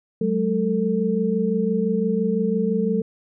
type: tone cluster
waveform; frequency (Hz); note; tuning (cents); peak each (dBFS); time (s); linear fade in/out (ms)
sine; 186.8 / 212.7 / 446.8; F#3 / G#3 / A4; +17 / +42 / +27; -23; 0.21-3.02; 5
effects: none